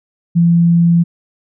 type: tone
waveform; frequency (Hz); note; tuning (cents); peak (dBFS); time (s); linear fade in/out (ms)
sine; 170; F3; -46; -7; 0.35-1.04; 20
effects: none